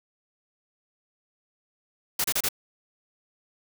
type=noise bursts; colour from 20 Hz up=white; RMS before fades=-25 dBFS; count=4; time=2.19-2.488 s; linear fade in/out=5 ms; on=52 ms; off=30 ms; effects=none